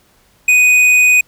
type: tone with hard clipping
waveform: triangle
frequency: 2489 Hz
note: D#7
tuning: in tune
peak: -8 dBFS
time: 0.48-1.21 s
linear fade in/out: 5 ms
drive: 11 dB
effects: pink hiss -53 dBFS RMS until 1.27 s